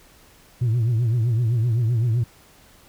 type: tone with vibrato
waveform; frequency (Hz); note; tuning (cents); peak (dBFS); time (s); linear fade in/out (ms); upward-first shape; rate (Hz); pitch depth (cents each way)
sine; 116.54; A#2; 0; -15; 0.61-2.24; 10; triangle; 7.8; 140
effects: tanh soft clip ceiling -16 dBFS + pink hiss -52 dBFS RMS until 2.88 s